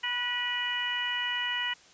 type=harmonic tone with a mistuned harmonic; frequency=489.8 Hz; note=B4; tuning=14 cents flat; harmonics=2 / 3 / 4 / 5 / 6; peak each=-38 / -39 / -32 / -39 / -32 dBFS; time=0.03-1.74 s; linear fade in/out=10 ms; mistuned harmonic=4; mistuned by=-21 cents; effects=white hiss -56 dBFS RMS until 1.93 s + resampled to 16000 Hz